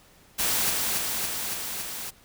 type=noise with echo; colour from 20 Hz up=white; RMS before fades=-25 dBFS; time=0.38-0.71 s; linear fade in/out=20 ms; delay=280 ms; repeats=5; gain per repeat=-2 dB; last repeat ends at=2.11 s; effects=pink hiss -56 dBFS RMS until 2.24 s